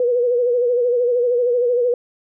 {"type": "tone with vibrato", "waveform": "sine", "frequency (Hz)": 487.1, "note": "B4", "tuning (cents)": -24, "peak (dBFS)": -14, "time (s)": [0, 1.94], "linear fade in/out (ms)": 2, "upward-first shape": "sine", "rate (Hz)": 13, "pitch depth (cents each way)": 56, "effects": []}